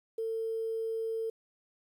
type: tone with quantisation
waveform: sine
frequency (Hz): 450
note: A4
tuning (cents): +39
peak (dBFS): -31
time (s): 0.18-1.3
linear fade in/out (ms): 5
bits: 10
effects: none